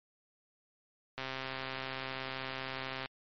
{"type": "click train", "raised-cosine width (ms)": 0.3, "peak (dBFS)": -22, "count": 249, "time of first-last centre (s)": [1.18, 3.059], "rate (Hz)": 132, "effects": ["MP3 32 kbps"]}